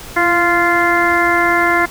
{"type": "harmonic tone with a mistuned harmonic", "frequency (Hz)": 347.6, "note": "F4", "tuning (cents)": -8, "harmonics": [1, 2, 3, 4, 5, 6], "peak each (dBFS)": [-18, -18, -18, -18, -18, -18], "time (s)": [0.16, 1.86], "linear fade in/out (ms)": 10, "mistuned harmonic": 1, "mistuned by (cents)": -38, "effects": ["pink hiss -33 dBFS RMS until 1.9 s"]}